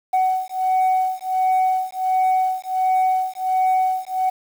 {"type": "beating tone pair", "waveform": "sine", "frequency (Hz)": [748, 749.4], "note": ["F#5", "F#5"], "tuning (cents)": [19, 22], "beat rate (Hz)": 1.4, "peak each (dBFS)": -18, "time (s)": [0.13, 4.3], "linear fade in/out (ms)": 10, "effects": ["tanh soft clip ceiling -13 dBFS", "7-bit"]}